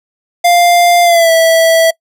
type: tone with pitch glide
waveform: square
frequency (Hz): 698.5 to 655.5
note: F5 to E5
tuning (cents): 0 to -10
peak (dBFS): -6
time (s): 0.44-1.91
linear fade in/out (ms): 10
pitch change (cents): -110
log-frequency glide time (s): 1.03-1.31
effects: noise-tail reverb RT60 0.1 s tail -24 dB re dry